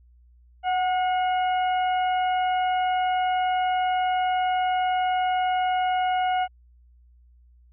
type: harmonic tone with a mistuned harmonic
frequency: 723 Hz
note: F#5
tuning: 40 cents flat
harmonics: 1 / 2 / 3 / 4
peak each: -21 / -33 / -37 / -37 dBFS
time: 0.63-6.48 s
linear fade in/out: 50 ms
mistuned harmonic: 1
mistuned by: +36 cents
effects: added 60 Hz sine -52 dBFS peak until 7.72 s